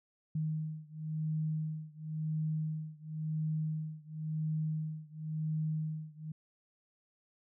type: beating tone pair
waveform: sine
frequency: 155.56 / 156.51 Hz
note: D#3 / D#3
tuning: 0 / +11 cents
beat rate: 0.95 Hz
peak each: -36 / -37 dBFS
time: 0.35-6.32 s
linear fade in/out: 5 ms
effects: none